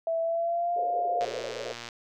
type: tone with pitch glide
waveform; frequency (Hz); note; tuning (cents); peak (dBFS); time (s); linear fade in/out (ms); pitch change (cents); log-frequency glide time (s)
sine; 659.3 to 702.6; E5 to F5; 0 to +10; -25; 0.07-1.25; 2; +110; 0.21-0.79
type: band-pass noise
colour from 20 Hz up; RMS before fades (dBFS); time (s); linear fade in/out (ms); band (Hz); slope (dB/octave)
pink; -36; 0.76-1.73; 2; 440 to 600; 48
type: click train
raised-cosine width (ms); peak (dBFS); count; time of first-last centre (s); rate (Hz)
0.2; -21; 81; 1.21-1.888; 118
effects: none